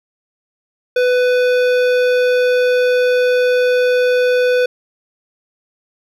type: tone with hard clipping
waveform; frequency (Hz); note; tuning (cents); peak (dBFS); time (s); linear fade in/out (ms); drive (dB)
triangle; 498; B4; +14; -13; 0.96-4.66; 5; 18
effects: none